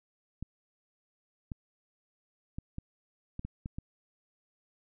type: clicks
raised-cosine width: 5 ms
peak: -25 dBFS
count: 8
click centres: 0.426 / 1.518 / 2.585 / 2.784 / 3.394 / 3.45 / 3.659 / 3.785 s
effects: none